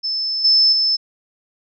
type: tone with level steps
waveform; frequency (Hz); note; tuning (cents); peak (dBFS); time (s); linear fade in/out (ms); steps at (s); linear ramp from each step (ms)
sine; 5260; E8; -5; -19 / -10 / -14; 0.03-0.97; 20; 0.44 / 0.72; 10
effects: none